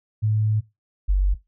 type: tone pair in turn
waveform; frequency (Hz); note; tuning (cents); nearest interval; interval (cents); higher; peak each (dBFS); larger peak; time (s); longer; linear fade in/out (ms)
sine; 107.6 / 47.72; A2 / G1; -38 / -46; octave + major second; 1408; first; -18 / -15; second; 0.22-0.61 / 1.08-1.35; first; 20
effects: noise-tail reverb RT60 0.2 s tail -17 dB re dry